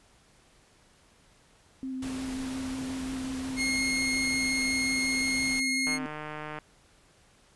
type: tone with vibrato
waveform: sine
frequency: 261.6 Hz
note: C4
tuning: in tune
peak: -32 dBFS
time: 1.83-6.06 s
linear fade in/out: 0 ms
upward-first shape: square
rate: 5.6 Hz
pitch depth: 12 cents each way
type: noise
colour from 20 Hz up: pink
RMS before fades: -41 dBFS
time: 2.02-5.6 s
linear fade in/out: 5 ms
type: tone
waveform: sawtooth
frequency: 2149 Hz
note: C7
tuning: 46 cents sharp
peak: -23 dBFS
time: 3.56-5.99 s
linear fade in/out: 50 ms
type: click train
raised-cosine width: 0.5 ms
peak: -23 dBFS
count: 110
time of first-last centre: 5.87-6.587 s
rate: 152 Hz
effects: pink hiss -61 dBFS RMS until 7.55 s + resampled to 24000 Hz